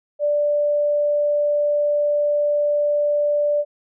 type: tone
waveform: sine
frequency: 587.3 Hz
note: D5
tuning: in tune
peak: -16 dBFS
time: 0.19-3.65 s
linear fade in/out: 50 ms
effects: none